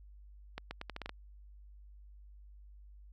accelerating click train, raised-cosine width 0.3 ms, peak -24 dBFS, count 8, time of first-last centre 0.58-1.094 s, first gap 130 ms, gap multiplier 0.8, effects added 50 Hz sine -52 dBFS peak until 3.12 s

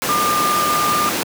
sine tone in noise, 1201 Hz, D6, 38 cents sharp, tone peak -16 dBFS, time 0.09-1.09 s, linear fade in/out 0 ms, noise pink, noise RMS -20 dBFS, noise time 0.02-1.23 s, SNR +1 dB, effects high-pass 200 Hz 12 dB/octave

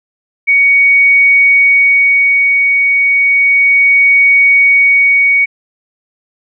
sine tone with tremolo, 2240 Hz, C#7, 18 cents sharp, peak -4 dBFS, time 0.47-5.46 s, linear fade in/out 20 ms, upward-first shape sine, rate 0.32 Hz, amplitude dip 30%, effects none

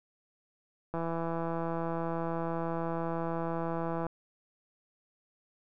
click train, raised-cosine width 1 ms, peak -21 dBFS, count 520, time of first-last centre 0.94-4.067 s, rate 166 Hz, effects none

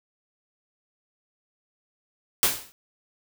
white noise with exponential decay, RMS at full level -17 dBFS, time 2.43-2.72 s, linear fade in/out 0 ms, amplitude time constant 62 ms, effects none

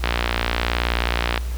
click train, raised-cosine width 0.3 ms, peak -3 dBFS, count 80, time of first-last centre 0.04-1.377 s, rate 59.1 Hz, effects added 60 Hz sine -23 dBFS peak until 1.57 s + pink hiss -40 dBFS RMS until 1.57 s

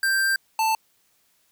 square tone pair in turn, 1576 / 884.5 Hz, G6 / A5, +9 / +9 cents, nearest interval minor seventh, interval 1000 cents, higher first, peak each -20 dBFS, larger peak neither, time 0.03-0.36 / 0.59-0.75 s, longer first, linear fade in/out 2 ms, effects white hiss -65 dBFS RMS until 1.51 s

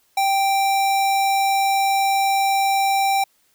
square tone, 784 Hz, G5, in tune, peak -17 dBFS, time 0.17-3.24 s, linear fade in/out 5 ms, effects white hiss -62 dBFS RMS until 3.54 s

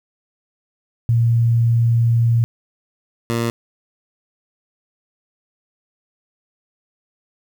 sine / 15% pulse tone pair in turn, 116.54 / 116.54 Hz, A#2 / A#2, 0 / 0 cents, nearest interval unison, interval 0 cents, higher neither, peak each -12 dBFS, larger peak neither, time 1.09-2.44 / 3.3-3.5 s, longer first, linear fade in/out 0 ms, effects 8-bit

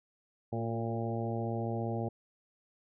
harmonic tone with a mistuned harmonic, 114.7 Hz, A#2, 28 cents flat, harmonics 1 / 2 / 3 / 4 / 5 / 6 / 7, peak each -35 / -38 / -40 / -41 / -42 / -43 / -43 dBFS, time 0.52-2.09 s, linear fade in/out 10 ms, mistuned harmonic 3, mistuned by +30 cents, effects none

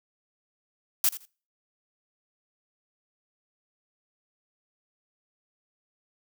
blue noise with echo, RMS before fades -22 dBFS, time 1.04-1.09 s, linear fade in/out 2 ms, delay 82 ms, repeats 2, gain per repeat -15 dB, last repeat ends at 1.254 s, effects noise-tail reverb RT60 0.4 s tail -25 dB re dry

